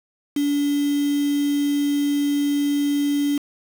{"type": "tone with quantisation", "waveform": "sine", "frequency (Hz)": 287.3, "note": "D4", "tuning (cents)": -38, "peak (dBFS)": -18, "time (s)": [0.36, 3.38], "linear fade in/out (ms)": 5, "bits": 5, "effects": []}